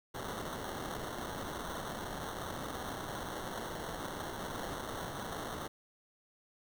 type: noise with sample-and-hold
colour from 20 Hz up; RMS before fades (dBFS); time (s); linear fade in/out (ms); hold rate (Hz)
violet; -41; 0.14-5.68; 10; 2450
effects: none